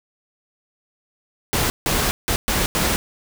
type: noise bursts at uneven times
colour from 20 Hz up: pink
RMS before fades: -20 dBFS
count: 5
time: 1.53-1.7 / 1.86-2.11 / 2.28-2.36 / 2.48-2.66 / 2.75-2.96 s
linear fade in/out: 0 ms
effects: none